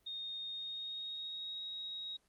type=tone with pitch glide; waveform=sine; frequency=3695 to 3788 Hz; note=A#7 to A#7; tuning=-16 to +27 cents; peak=-40 dBFS; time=0.06-2.17 s; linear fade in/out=10 ms; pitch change=+43 cents; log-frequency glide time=0.49-1.61 s; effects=pink hiss -74 dBFS RMS until 2.28 s + Opus 24 kbps